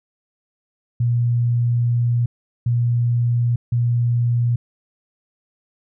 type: tone bursts at uneven times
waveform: sine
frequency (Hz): 119.6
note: A#2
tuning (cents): +45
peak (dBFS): -15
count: 3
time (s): 1-2.26 / 2.66-3.56 / 3.72-4.56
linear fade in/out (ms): 5
effects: none